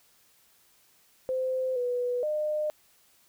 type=tone with pitch steps; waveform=sine; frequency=517 / 491.4 / 607 Hz; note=C5 / B4 / D#5; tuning=-21 / -9 / -43 cents; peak=-26 dBFS; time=1.29-2.7 s; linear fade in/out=0 ms; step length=470 ms; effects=white hiss -63 dBFS RMS until 3.28 s